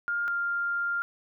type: tone pair in turn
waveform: sine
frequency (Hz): 1409 / 1397.7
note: F6 / F6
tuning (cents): +15 / +1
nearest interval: unison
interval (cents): 14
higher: first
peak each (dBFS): -26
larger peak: neither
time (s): 0.08-0.28 / 0.28-1.02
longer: second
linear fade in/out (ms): 0
effects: none